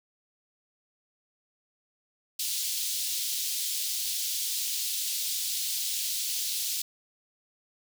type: high-pass noise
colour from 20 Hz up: pink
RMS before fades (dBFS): -31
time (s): 2.39-6.82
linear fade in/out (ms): 5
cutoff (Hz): 3500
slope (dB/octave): 24
effects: none